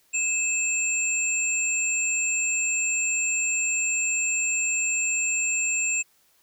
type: tone pair together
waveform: sine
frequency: 2619 / 7376 Hz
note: E7 / A#8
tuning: -12 / -19 cents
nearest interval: octave + tritone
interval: 1793 cents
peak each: -25 dBFS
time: 0.13-6.03 s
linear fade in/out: 20 ms
effects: white hiss -63 dBFS RMS until 6.42 s